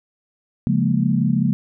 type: chord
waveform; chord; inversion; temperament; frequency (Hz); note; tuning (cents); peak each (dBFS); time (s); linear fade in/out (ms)
sine; Bb minor seventh; first; equal; 138.59 / 174.61 / 207.7 / 233.1; Db3 / F3 / Ab3 / Bb3; 0 / 0 / 0 / 0; -21; 0.67-1.53; 0
effects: none